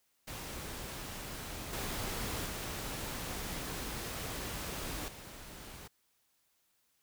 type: noise with level steps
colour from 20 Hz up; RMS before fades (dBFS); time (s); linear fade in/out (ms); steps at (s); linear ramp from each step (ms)
pink; -43 / -38 / -40 / -49; 0.27-5.88; 10; 1.73 / 2.46 / 5.08; 2
effects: white hiss -75 dBFS RMS until 7.02 s